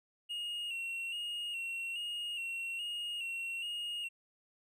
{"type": "tone with vibrato", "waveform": "triangle", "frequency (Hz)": 2794, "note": "F7", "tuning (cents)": 0, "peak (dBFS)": -35, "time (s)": [0.29, 4.09], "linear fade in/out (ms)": 20, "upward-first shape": "square", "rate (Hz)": 1.2, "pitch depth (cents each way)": 41, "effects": []}